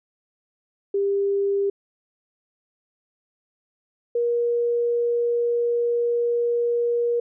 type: tone pair in turn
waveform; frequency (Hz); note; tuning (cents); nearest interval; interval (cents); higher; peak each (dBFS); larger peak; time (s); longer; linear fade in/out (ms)
sine; 398.4 / 474.9; G4 / A#4; +28 / +32; minor third; 304; second; -19; neither; 0.94-1.7 / 4.15-7.2; second; 5
effects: none